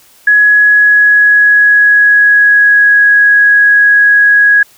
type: tone with pitch glide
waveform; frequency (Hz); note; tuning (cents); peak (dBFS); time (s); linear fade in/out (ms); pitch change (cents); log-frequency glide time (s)
sine; 1680 to 1661.7; G#6 to G#6; +19 to +1; -3; 0.27-4.63; 5; -18; 0.62-3.01
effects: white hiss -44 dBFS RMS until 4.77 s